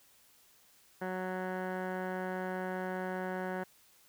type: tone with low-pass filter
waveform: 15% pulse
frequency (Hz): 185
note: F#3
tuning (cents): 0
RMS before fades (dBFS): -37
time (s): 1.01-3.64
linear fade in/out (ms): 10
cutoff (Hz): 1400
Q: 3.4
effects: white hiss -64 dBFS RMS until 4.08 s